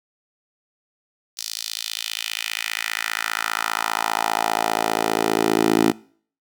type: tone with high-pass filter sweep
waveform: 10% pulse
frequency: 55 Hz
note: A1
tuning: in tune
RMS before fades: -23 dBFS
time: 1.37-5.92 s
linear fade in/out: 10 ms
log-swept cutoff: 5000 to 300 Hz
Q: 2
effects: noise-tail reverb RT60 0.5 s tail -22 dB re dry